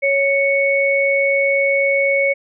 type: tone pair together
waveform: sine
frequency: 554.4 / 2218 Hz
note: C#5 / C#7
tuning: 0 / 0 cents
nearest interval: 2 octaves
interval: 2400 cents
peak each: -16 dBFS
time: 0.02-2.34 s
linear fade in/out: 20 ms
effects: none